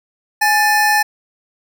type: tone pair together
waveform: square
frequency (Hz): 835 / 1769.3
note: G#5 / A6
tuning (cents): +9 / +9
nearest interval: octave + minor second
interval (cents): 1300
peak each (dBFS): -15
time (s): 0.41-1.03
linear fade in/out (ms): 10
effects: none